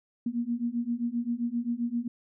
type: beating tone pair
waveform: sine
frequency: 233.3 / 240.9 Hz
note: A#3 / B3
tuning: +2 / -43 cents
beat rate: 7.6 Hz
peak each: -31 / -30 dBFS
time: 0.26-2.08 s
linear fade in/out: 5 ms
effects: none